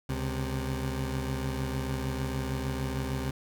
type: tone pair together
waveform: 20% pulse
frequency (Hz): 68.7 / 130.81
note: C#2 / C3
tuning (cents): -15 / 0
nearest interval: major seventh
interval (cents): 1115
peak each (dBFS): -28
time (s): 0.09-3.31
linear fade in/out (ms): 5
effects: none